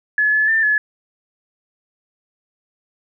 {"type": "tone with pitch steps", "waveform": "sine", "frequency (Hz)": [1708, 1720, 1788, 1709], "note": ["G#6", "A6", "A6", "G#6"], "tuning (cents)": [48, -40, 27, 49], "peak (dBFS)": -13, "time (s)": [0.18, 0.78], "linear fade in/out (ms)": 2, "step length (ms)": 150, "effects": []}